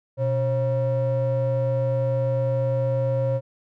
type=ring-modulated tone; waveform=triangle; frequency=207.7 Hz; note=G#3; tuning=in tune; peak=-15 dBFS; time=0.17-3.41 s; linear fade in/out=50 ms; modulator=331 Hz; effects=none